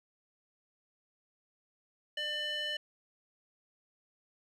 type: tone with band-pass filter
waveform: square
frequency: 598 Hz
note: D5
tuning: 31 cents sharp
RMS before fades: -36 dBFS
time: 2.17-2.77 s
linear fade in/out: 5 ms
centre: 2600 Hz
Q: 9
effects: none